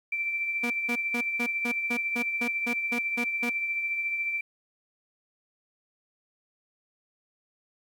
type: tone with tremolo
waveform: sine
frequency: 2342 Hz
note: D7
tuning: 5 cents flat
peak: -25 dBFS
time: 0.12-4.41 s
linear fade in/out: 5 ms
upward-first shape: triangle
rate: 14 Hz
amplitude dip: 45%
type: tone bursts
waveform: sawtooth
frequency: 239.8 Hz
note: A#3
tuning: 49 cents sharp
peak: -25 dBFS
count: 12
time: 0.63-3.498 s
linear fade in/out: 10 ms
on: 74 ms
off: 180 ms
effects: 10-bit